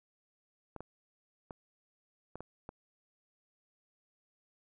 clicks, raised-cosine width 1 ms, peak -29 dBFS, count 6, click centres 0.763 / 0.806 / 1.508 / 2.356 / 2.406 / 2.691 s, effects none

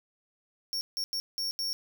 45% pulse tone bursts at uneven times, 5500 Hz, F8, 27 cents flat, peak -30 dBFS, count 5, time 0.73-0.81 / 0.97-1.04 / 1.13-1.2 / 1.38-1.51 / 1.59-1.73 s, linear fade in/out 0 ms, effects none

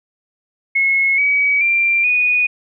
sine tone with pitch steps, 2177 / 2271 / 2369 / 2471 Hz, C#7 / C#7 / D7 / D#7, -32 / +41 / +14 / -13 cents, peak -12 dBFS, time 0.75-2.47 s, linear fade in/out 10 ms, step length 430 ms, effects none

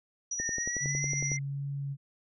sine tone with tremolo, 5830 Hz, F#8, 26 cents flat, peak -30 dBFS, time 0.31-1.37 s, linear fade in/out 5 ms, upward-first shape sine, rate 14 Hz, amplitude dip 40%
sine tone with pitch glide, 1829 to 2089 Hz, A#6 to C7, -33 to -3 cents, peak -35 dBFS, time 0.39-1.39 s, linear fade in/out 5 ms, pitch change +230 cents, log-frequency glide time 0.53-1.08 s
click train, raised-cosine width 2 ms, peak -26 dBFS, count 11, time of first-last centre 0.4-1.317 s, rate 10.9 Hz
sine tone with vibrato, 139.6 Hz, C#3, 13 cents sharp, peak -32 dBFS, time 0.8-1.97 s, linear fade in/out 50 ms, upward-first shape sine, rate 1.4 Hz, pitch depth 11 cents each way
effects none

